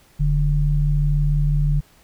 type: tone pair together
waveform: sine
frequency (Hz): 40.76 / 146.83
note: E1 / D3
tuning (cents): -19 / 0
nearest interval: octave + minor seventh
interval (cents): 2219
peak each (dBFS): -18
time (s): 0.19-1.81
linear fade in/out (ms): 20
effects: pink hiss -54 dBFS RMS until 2.03 s